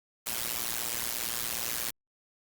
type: noise with amplitude modulation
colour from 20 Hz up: white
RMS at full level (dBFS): -29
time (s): 0.26-1.91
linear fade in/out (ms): 10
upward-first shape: sine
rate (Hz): 117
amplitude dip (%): 95
effects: Opus 48 kbps